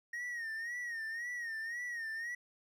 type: tone with vibrato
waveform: triangle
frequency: 1864.7 Hz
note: A#6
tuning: in tune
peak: -36 dBFS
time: 0.13-2.35 s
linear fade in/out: 5 ms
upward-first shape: sine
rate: 1.9 Hz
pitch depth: 87 cents each way
effects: none